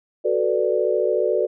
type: chord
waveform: sine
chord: B minor seventh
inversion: second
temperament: equal with one note detuned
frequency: 371.5 / 440 / 493.9 / 587.3 Hz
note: F#4 / A4 / B4 / D5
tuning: +7 / 0 / 0 / 0 cents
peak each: -23 dBFS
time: 0.24-1.47 s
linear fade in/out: 20 ms
effects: none